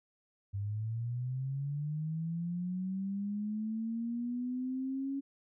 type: linear sweep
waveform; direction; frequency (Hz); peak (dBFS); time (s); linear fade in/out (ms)
sine; up; 98 to 277.2; -33; 0.53-5.21; 20
effects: none